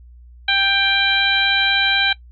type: harmonic tone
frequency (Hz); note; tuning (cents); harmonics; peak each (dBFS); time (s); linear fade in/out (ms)
788; G5; +9; 1 / 2 / 3 / 4 / 5; -25 / -19 / -20 / -20 / -20; 0.48-2.13; 5
effects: noise-tail reverb RT60 0.1 s tail -20 dB re dry + added 60 Hz sine -40 dBFS peak until 2.31 s